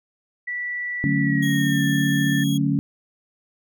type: tone with pitch glide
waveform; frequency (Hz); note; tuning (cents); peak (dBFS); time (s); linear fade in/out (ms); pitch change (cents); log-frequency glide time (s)
sine; 1959 to 1775.8; B6 to A6; -15 to +15; -25; 0.47-2.44; 10; -170; 1.2-1.84
type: chord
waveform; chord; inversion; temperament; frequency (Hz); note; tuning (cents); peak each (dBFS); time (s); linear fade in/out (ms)
sine; D major seventh; none; equal; 146.83 / 185 / 220 / 277.2; D3 / F#3 / A3 / C#4; 0 / 0 / 0 / 0; -22 / -26 / -26 / -22; 1.04-2.79; 0
type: tone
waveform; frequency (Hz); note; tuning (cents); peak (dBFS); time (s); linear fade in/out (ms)
sawtooth; 3307; G#7; -8; -27; 1.42-2.58; 10
effects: none